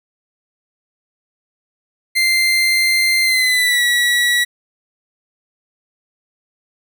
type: tone with pitch glide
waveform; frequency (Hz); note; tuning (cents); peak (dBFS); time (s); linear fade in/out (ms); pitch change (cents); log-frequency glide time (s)
30% pulse; 2087 to 1936; C7 to B6; -5 to -35; -10; 2.15-4.45; 20; -130; 3.23-3.83
effects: none